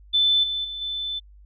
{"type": "tone with level steps", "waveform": "sine", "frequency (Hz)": 3520, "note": "A7", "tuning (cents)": 0, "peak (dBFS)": [-16, -24, -30, -26], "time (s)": [0.13, 1.2], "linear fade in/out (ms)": 20, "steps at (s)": [0.43, 0.64, 0.81], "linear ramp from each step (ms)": 10, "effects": ["added 50 Hz sine -46 dBFS peak until 1.45 s"]}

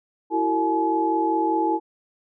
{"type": "tone cluster", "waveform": "sine", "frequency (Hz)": [331.6, 376.7, 452.6, 852], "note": ["E4", "F#4", "A4", "G#5"], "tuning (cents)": [10, 31, 49, 44], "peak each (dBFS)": [-23, -29, -29, -22], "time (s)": [0.3, 1.8], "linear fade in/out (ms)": 50, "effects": []}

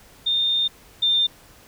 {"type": "tone pair in turn", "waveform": "sine", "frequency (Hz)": [3632, 3605], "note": ["A#7", "A7"], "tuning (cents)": [-46, 41], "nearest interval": "unison", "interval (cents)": 13, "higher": "first", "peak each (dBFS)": [-18, -16], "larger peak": "second", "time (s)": [[0.26, 0.68], [1.02, 1.27]], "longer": "first", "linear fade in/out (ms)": 10, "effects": ["pink hiss -50 dBFS RMS until 1.67 s"]}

